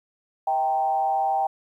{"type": "tone with frequency modulation", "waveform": "sine", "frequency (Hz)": 784, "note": "G5", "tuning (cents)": 0, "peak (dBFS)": -20, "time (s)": [0.47, 1.47], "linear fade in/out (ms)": 5, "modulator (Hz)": 141, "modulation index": 0.6, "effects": ["10-bit"]}